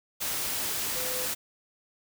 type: tone in noise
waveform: sine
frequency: 507 Hz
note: B4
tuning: 45 cents sharp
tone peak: -37 dBFS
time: 0.95-1.27 s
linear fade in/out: 20 ms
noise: white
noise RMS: -31 dBFS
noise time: 0.2-1.35 s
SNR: -9 dB
effects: none